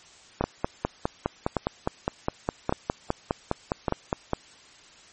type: two click trains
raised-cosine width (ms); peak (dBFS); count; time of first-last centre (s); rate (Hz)
1; -9 / -9; 20 / 4; 0.44-4.333 / 0.41-3.882; 4.88 / 0.864
effects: white hiss -52 dBFS RMS until 5.12 s + MP3 32 kbps